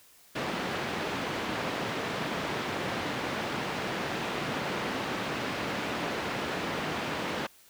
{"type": "band-pass noise", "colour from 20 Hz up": "pink", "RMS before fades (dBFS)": -33, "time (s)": [0.35, 7.47], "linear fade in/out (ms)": 10, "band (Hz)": [180, 3100], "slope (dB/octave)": 12, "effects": ["white hiss -58 dBFS RMS until 7.69 s"]}